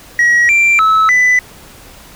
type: tone with pitch steps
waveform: sine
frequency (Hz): 1908 / 2358 / 1300 / 1995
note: A#6 / D7 / E6 / B6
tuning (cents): +40 / +6 / -24 / +17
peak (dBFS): -4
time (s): 0.19-1.39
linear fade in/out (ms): 2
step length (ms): 300
effects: tanh soft clip ceiling -6 dBFS + pink hiss -38 dBFS RMS until 2.15 s